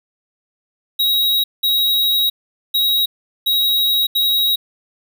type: tone bursts at uneven times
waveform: square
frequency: 3822 Hz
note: A#7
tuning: 43 cents sharp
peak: -14 dBFS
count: 5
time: 0.99-1.44 / 1.63-2.3 / 2.74-3.06 / 3.46-4.07 / 4.15-4.56 s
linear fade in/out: 10 ms
effects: none